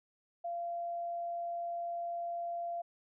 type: tone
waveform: sine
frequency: 688 Hz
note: F5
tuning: 26 cents flat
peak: -35 dBFS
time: 0.44-2.82 s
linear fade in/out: 10 ms
effects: none